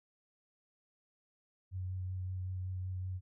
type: tone with vibrato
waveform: sine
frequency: 92.5 Hz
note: F#2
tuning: in tune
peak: -36 dBFS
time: 1.71-3.21 s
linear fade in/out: 50 ms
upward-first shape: sine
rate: 5.3 Hz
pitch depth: 14 cents each way
effects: none